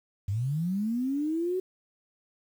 sine linear sweep, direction up, 92.5 to 377.8 Hz, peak -26 dBFS, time 0.28-1.6 s, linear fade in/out 5 ms, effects 9-bit

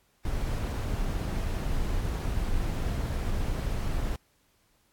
brown noise, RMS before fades -29 dBFS, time 0.25-4.16 s, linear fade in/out 2 ms, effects pink hiss -68 dBFS RMS until 4.92 s + AAC 64 kbps

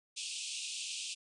pink band-pass noise, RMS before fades -41 dBFS, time 0.16-1.15 s, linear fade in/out 20 ms, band 2500 to 9300 Hz, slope 96 dB/octave, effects none

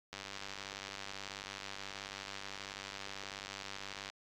click train, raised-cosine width 0.2 ms, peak -26 dBFS, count 392, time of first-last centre 0.13-4.1 s, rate 98.5 Hz, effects AAC 64 kbps

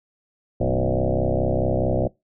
sine tone with frequency modulation, 242.8 Hz, B3, 29 cents flat, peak -18 dBFS, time 0.6-2.08 s, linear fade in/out 10 ms, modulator 64.7 Hz, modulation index 6.3, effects noise-tail reverb RT60 0.2 s tail -23 dB re dry

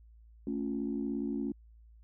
sine chord, A augmented, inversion none, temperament equal, 220 / 277.2 / 349.2 Hz, A3 / C#4 / E#4, 0 / 0 / 0 cents, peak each -35 / -34 / -39 dBFS, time 0.47-1.52 s, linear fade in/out 2 ms, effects tanh soft clip ceiling -23 dBFS + added 56 Hz sine -54 dBFS peak until 2.03 s

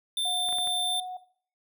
square tone, 3567 Hz, A7, 23 cents sharp, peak -27 dBFS, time 0.17-1 s, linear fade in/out 2 ms
sine tone with pitch glide, 727 to 734.2 Hz, F#5 to F#5, -31 to -14 cents, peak -33 dBFS, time 0.25-1.17 s, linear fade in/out 5 ms, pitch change +17 cents, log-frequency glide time 0.82-0.96 s
clicks, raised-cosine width 0.5 ms, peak -28 dBFS, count 4, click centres 0.488 / 0.527 / 0.585 / 0.673 s
effects noise-tail reverb RT60 0.5 s tail -17 dB re dry

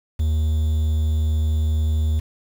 triangle tone with quantisation, 77.78 Hz, D#2, in tune, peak -15 dBFS, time 0.19-2.2 s, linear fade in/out 10 ms, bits 7, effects none

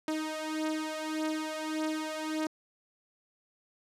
sawtooth beating tone pair, 311.1 / 312.8 Hz, D#4 / D#4, 0 / +9 cents, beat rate 1.7 Hz, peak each -30 / -32 dBFS, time 0.08-2.47 s, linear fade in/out 2 ms, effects low-pass 10000 Hz 12 dB/octave

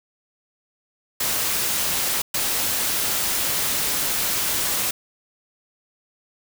white noise bursts at uneven times, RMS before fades -23 dBFS, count 2, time 1.2-2.22 / 2.34-4.91 s, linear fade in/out 5 ms, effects none

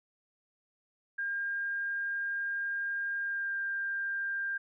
sine tone with pitch glide, 1608 to 1593.2 Hz, G6 to G6, +44 to +28 cents, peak -31 dBFS, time 1.18-4.58 s, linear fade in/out 10 ms, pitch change -16 cents, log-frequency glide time 3.21-3.56 s, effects none

